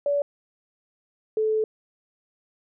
sine tone pair in turn, 573 / 435.1 Hz, D5 / A4, -43 / -19 cents, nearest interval perfect fourth, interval 476 cents, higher first, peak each -20 dBFS, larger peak neither, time 0.06-0.22 / 1.37-1.64 s, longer second, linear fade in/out 2 ms, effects none

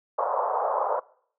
white band-pass noise, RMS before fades -26 dBFS, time 0.18-1 s, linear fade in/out 10 ms, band 490 to 1100 Hz, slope 48 dB/octave, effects noise-tail reverb RT60 0.6 s tail -23 dB re dry

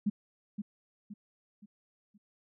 sine tone with echo, 206.6 Hz, G#3, 9 cents flat, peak -25 dBFS, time 0.06-0.1 s, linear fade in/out 10 ms, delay 520 ms, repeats 4, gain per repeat -8 dB, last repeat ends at 2.18 s, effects none

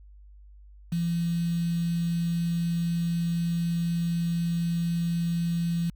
sine tone with quantisation, 169.6 Hz, E3, 50 cents sharp, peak -24 dBFS, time 0.92-5.9 s, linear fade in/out 5 ms, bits 7, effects added 50 Hz sine -47 dBFS peak until 5.95 s

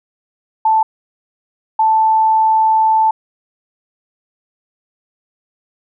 sine tone bursts at uneven times, 880 Hz, A5, in tune, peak -9 dBFS, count 2, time 0.65-0.83 / 1.79-3.11 s, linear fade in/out 5 ms, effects none

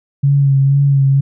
sine tone with vibrato, 138.59 Hz, C#3, in tune, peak -8 dBFS, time 0.23-1.21 s, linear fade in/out 10 ms, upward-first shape sine, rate 2.1 Hz, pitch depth 31 cents each way, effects none

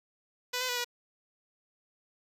5% pulse tone with pitch steps, 496.1 / 508 / 490.5 / 484.4 Hz, B4 / B4 / B4 / B4, +8 / +49 / -12 / -34 cents, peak -19 dBFS, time 0.53-0.846 s, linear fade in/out 10 ms, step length 79 ms, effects resampled to 32000 Hz

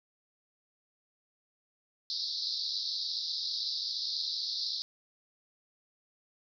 pink band-pass noise, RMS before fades -35 dBFS, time 2.1-4.82 s, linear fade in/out 0 ms, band 3800 to 5200 Hz, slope 96 dB/octave, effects none

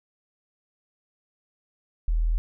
sine tone, 40.51 Hz, E1, 29 cents flat, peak -20 dBFS, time 2.08-2.38 s, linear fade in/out 0 ms, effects none

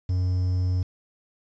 triangle tone with quantisation, 91.2 Hz, F#2, 24 cents flat, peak -19 dBFS, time 0.09-0.83 s, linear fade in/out 5 ms, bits 8, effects resampled to 16000 Hz

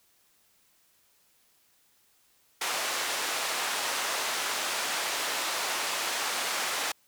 pink band-pass noise, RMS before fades -31 dBFS, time 2.61-6.92 s, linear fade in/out 5 ms, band 740 to 9600 Hz, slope 12 dB/octave, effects white hiss -66 dBFS RMS until 7.07 s

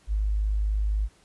sine tone, 51.91 Hz, G#1, in tune, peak -22 dBFS, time 0.07-1.09 s, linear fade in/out 50 ms, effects pink hiss -60 dBFS RMS until 1.24 s + resampled to 24000 Hz

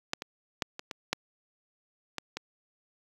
clicks, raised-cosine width 0.2 ms, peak -11 / -19 / -10 / -21 / -19 / -9 / -15 / -17 dBFS, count 8, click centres 0.134 / 0.221 / 0.622 / 0.794 / 0.912 / 1.13 / 2.183 / 2.37 s, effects high-pass 100 Hz 12 dB/octave + 8-bit

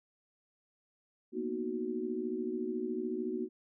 sine chord, B major seventh, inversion third, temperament equal, 233.1 / 246.9 / 311.1 / 370 Hz, A#3 / B3 / D#4 / F#4, 0 / 0 / 0 / 0 cents, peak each -40 / -40 / -40 / -36 dBFS, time 1.32-3.49 s, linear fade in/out 50 ms, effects none

